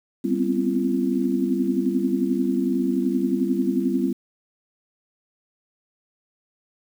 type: tone cluster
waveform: sine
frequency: 197 / 246.2 / 257.8 / 268.8 / 339.6 Hz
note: G3 / B3 / C4 / C4 / F4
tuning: +9 / -5 / -26 / +47 / -48 cents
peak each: -26 dBFS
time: 0.24-4.13 s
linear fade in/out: 10 ms
effects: 8-bit